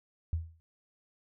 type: tone with exponential decay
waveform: sine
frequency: 82 Hz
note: E2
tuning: 9 cents flat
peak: -25 dBFS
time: 0.33-0.6 s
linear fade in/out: 0 ms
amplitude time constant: 57 ms
effects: none